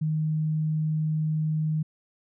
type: tone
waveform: sine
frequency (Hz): 155.56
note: D#3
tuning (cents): 0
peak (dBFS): -23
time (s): 0.01-1.83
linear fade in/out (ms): 10
effects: none